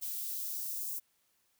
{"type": "noise with high-pass filter sweep", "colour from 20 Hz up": "violet", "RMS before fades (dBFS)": -38, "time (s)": [0.01, 1], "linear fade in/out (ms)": 20, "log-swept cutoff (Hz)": [2900, 6400], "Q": 1.1, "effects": ["white hiss -74 dBFS RMS until 1.59 s"]}